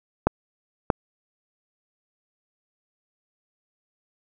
clicks, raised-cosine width 1 ms, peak -3 dBFS, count 2, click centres 0.27 / 0.902 s, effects none

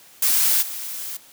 blue noise with level steps, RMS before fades -18 / -31 dBFS, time 0.22-1.17 s, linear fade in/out 5 ms, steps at 0.61 s, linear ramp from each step 20 ms, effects white hiss -49 dBFS RMS until 1.32 s + high-pass 80 Hz 12 dB/octave

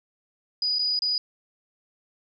sine tone with dropouts, 4933 Hz, D#8, 16 cents flat, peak -22 dBFS, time 0.62-1.18 s, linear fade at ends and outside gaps 2 ms, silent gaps 0.786-0.792 / 0.991-1.02 s, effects none

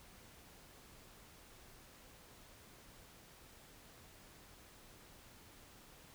silence, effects pink hiss -60 dBFS RMS until 6.14 s

